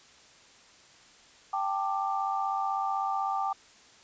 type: chord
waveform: sine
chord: G suspended second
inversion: none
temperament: equal with one note detuned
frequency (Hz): 784 / 880 / 1183.5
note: G5 / A5 / D6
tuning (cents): 0 / 0 / +13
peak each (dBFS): -30 / -34 / -32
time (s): 1.53-3.53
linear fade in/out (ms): 5
effects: white hiss -56 dBFS RMS until 4.03 s + resampled to 16000 Hz